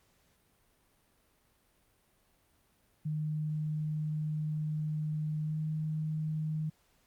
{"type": "tone with pitch glide", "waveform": "sine", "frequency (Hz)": [153.3, 155.35], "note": ["D#3", "D#3"], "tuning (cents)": [-25, -2], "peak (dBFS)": -31, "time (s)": [3.05, 6.7], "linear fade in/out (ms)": 10, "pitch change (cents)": 23, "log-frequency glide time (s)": [5.42, 5.57], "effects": ["pink hiss -70 dBFS RMS until 7.06 s", "Opus 48 kbps"]}